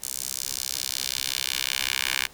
10% pulse tone with high-pass filter sweep, 65.41 Hz, C2, in tune, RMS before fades -29 dBFS, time 0.02-2.27 s, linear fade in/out 10 ms, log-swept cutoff 7400 to 2100 Hz, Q 1.3, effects pink hiss -50 dBFS RMS until 2.33 s

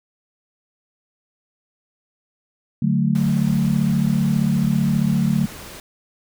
sine chord, D major, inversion none, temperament equal, 146.83 / 185 / 220 Hz, D3 / F#3 / A3, 0 / 0 / 0 cents, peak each -20 dBFS, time 2.82-5.46 s, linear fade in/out 5 ms
pink noise, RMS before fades -37 dBFS, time 3.15-5.8 s, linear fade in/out 2 ms
effects none

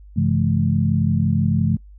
sine tone cluster, 97.8 / 136.2 / 167.8 / 213.9 Hz, G2 / C#3 / E3 / A3, -4 / -30 / +31 / -49 cents, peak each -21 dBFS, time 0.16-1.77 s, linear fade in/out 10 ms, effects noise-tail reverb RT60 0.1 s tail -25 dB re dry + added 50 Hz sine -40 dBFS peak until 1.98 s

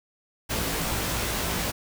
pink noise with comb filter, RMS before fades -28 dBFS, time 0.49-1.72 s, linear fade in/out 20 ms, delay 18 ms, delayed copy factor +1, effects none

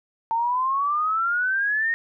sine exponential sweep, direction up, 897 to 1864.7 Hz, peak -20 dBFS, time 0.31-1.94 s, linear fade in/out 0 ms, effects none

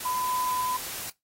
sine tone in noise, 1005 Hz, B5, 30 cents sharp, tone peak -26 dBFS, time 0.05-0.77 s, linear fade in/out 5 ms, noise white, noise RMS -36 dBFS, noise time 0-1.1 s, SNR +7 dB, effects noise-tail reverb RT60 0.2 s tail -22 dB re dry + AAC 48 kbps

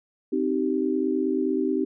sine chord, C minor, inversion none, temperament equal with one note detuned, 261.6 / 311.1 / 387 Hz, C4 / Eb4 / G4, 0 / 0 / -22 cents, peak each -26 dBFS, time 0.32-1.85 s, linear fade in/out 10 ms, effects none

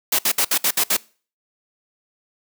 white noise bursts, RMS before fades -18 dBFS, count 7, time 0.12-0.968 s, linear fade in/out 5 ms, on 68 ms, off 62 ms, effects noise-tail reverb RT60 0.4 s tail -23 dB re dry + high-pass 200 Hz 12 dB/octave

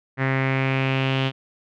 sawtooth tone with low-pass filter sweep, 133.4 Hz, C3, 34 cents sharp, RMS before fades -22 dBFS, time 0.17-1.32 s, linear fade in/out 50 ms, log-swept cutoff 1900 to 3100 Hz, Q 4.2, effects none

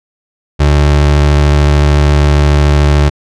30% pulse tone with vibrato, 73.2 Hz, D2, 5 cents flat, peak -3 dBFS, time 0.59-3.1 s, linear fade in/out 20 ms, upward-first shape square, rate 14 Hz, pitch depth 8 cents each way, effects low-pass 6000 Hz 12 dB/octave

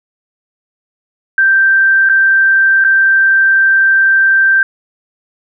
sine tone with dropouts, 1568 Hz, G6, in tune, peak -6 dBFS, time 1.38-4.63 s, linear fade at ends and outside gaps 2 ms, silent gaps 2.09-2.096 / 2.841-2.847 s, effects none

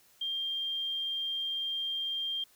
sine tone, 3191 Hz, G7, 30 cents sharp, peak -31 dBFS, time 0.21-2.44 s, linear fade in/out 5 ms, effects white hiss -63 dBFS RMS until 2.55 s

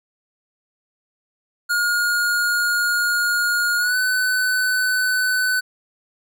square tone with pitch glide, 1429 to 1505.3 Hz, F6 to F#6, +39 to +29 cents, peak -18 dBFS, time 1.69-5.61 s, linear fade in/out 20 ms, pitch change +90 cents, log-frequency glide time 3.77-3.97 s, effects none

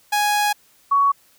sawtooth / sine tone pair in turn, 830.6 / 1120.3 Hz, G#5 / C#6, 0 / +18 cents, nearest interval perfect fourth, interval 518 cents, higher second, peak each -13 dBFS, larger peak neither, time 0.12-0.53 / 0.91-1.12 s, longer first, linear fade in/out 10 ms, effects white hiss -56 dBFS RMS until 1.38 s

